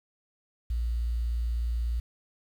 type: tone with quantisation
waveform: sine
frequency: 58.27 Hz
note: A#1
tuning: in tune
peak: -26 dBFS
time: 0.7-2 s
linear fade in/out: 5 ms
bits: 9
effects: none